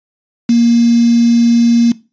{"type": "tone with quantisation", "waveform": "sine", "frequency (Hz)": 234.7, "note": "A#3", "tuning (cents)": 12, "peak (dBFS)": -6, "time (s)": [0.49, 1.92], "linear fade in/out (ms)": 5, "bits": 4, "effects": ["noise-tail reverb RT60 0.3 s tail -19 dB re dry", "resampled to 16000 Hz"]}